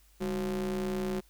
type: ring-modulated tone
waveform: square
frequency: 84.9 Hz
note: F2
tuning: 48 cents flat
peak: -28 dBFS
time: 0.2-1.21 s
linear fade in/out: 20 ms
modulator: 285 Hz
effects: added 50 Hz sine -60 dBFS peak until 1.29 s + white hiss -65 dBFS RMS until 1.29 s